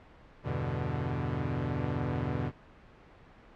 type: chord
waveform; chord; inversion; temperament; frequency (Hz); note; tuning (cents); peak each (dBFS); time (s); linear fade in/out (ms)
sawtooth; E minor seventh; none; equal; 82.41 / 98 / 123.47 / 146.83; E2 / G2 / B2 / D3; 0 / 0 / 0 / 0; -34 / -35 / -30 / -31; 0.43-2.52; 50
effects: pink hiss -55 dBFS RMS until 3.55 s + low-pass 2000 Hz 12 dB/octave